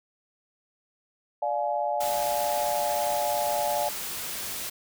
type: chord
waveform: sine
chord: D diminished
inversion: none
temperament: just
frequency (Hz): 587.3 / 704.8 / 845.8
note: D5 / F5 / Ab5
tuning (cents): 0 / +16 / +31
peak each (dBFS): -29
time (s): 1.42-3.89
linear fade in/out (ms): 5
type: noise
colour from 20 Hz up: white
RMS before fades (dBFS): -34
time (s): 2-4.7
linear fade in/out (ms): 10
effects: none